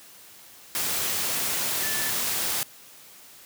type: tone in noise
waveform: sine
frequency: 1750 Hz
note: A6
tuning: 10 cents flat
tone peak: -33 dBFS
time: 1.83-2.1 s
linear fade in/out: 0 ms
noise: white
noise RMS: -27 dBFS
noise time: 0.75-2.63 s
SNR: -9 dB
effects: white hiss -49 dBFS RMS until 3.45 s + high-pass 80 Hz 12 dB/octave